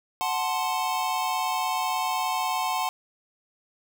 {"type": "chord", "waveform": "square", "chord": "F# diminished", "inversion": "none", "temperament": "equal with one note detuned", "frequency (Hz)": [740, 876.4, 1046.5], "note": ["F#5", "A5", "C6"], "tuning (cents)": [0, -7, 0], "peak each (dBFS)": -30, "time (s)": [0.21, 2.89], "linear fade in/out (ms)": 0, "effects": []}